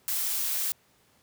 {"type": "noise", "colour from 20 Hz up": "blue", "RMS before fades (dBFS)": -29, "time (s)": [0.08, 0.72], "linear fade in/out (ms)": 0, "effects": ["pink hiss -64 dBFS RMS until 1.22 s", "high-pass 80 Hz 12 dB/octave"]}